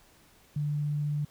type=tone; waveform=sine; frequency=147.5 Hz; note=D3; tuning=8 cents sharp; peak=-27 dBFS; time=0.56-1.25 s; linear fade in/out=5 ms; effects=pink hiss -60 dBFS RMS until 1.3 s